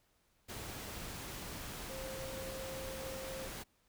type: tone in noise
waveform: sine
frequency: 529 Hz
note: C5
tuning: 19 cents sharp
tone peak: -44 dBFS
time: 1.89-3.49 s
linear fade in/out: 20 ms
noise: pink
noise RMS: -45 dBFS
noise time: 0.48-3.64 s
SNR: -2 dB
effects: pink hiss -74 dBFS RMS until 3.88 s